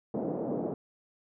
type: band-pass noise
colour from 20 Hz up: pink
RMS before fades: -33 dBFS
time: 0.14-0.74 s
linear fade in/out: 2 ms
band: 180 to 630 Hz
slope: 24 dB/octave
effects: none